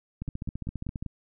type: two click trains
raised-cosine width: 5 ms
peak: -21 / -22 dBFS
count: 13 / 5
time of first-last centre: 0.22-1.025 / 0.28-1.063 s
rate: 14.9 / 5.11 Hz
effects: none